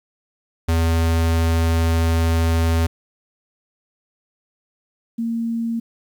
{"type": "tone pair in turn", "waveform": ["square", "sine"], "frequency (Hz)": [82.41, 230.1], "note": ["E2", "A#3"], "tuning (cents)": [0, -22], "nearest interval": "octave + tritone", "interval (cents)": 1778, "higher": "second", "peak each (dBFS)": [-16, -20], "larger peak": "first", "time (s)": [[0.68, 2.87], [5.18, 5.8]], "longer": "first", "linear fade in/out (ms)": 10, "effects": ["9-bit"]}